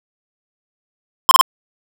square tone bursts, 1056 Hz, C6, 16 cents sharp, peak -5 dBFS, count 3, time 1.29-1.411 s, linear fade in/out 0 ms, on 21 ms, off 29 ms, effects none

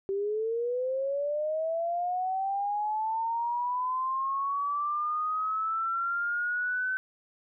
sine linear sweep, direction up, 386 to 1526 Hz, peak -27 dBFS, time 0.09-6.97 s, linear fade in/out 0 ms, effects none

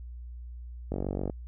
click train, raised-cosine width 2 ms, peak -18 dBFS, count 19, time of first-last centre 0.92-1.298 s, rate 47.6 Hz, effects added 60 Hz sine -39 dBFS peak until 1.47 s

